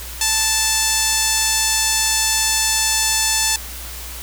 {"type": "tone with band-pass filter", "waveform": "sawtooth", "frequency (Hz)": 880, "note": "A5", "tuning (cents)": 0, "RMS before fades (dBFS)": -18, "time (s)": [0.21, 3.56], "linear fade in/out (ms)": 2, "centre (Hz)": 7200, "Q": 1.4, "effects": ["added 60 Hz sine -33 dBFS peak until 4.22 s", "white hiss -33 dBFS RMS until 4.22 s"]}